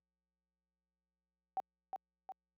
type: tone with echo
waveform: sine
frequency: 765 Hz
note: G5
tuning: 42 cents flat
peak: -33 dBFS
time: 1.57-1.6 s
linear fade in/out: 0 ms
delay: 360 ms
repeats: 2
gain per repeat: -5 dB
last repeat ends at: 2.32 s
effects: added 60 Hz sine -67 dBFS peak until 2.57 s + high-pass 300 Hz 12 dB/octave